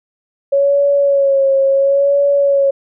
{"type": "tone with vibrato", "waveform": "sine", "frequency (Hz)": 554.4, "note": "C#5", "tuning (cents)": 0, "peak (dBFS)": -9, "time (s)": [0.52, 2.71], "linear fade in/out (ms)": 10, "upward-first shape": "sine", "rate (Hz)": 0.72, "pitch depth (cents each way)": 37, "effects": []}